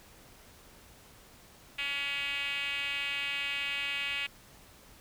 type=tone with band-pass filter; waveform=5% pulse; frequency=281.9 Hz; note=C#4; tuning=29 cents sharp; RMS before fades=-34 dBFS; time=1.78-4.27 s; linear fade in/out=10 ms; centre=2600 Hz; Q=3.8; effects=pink hiss -56 dBFS RMS until 5 s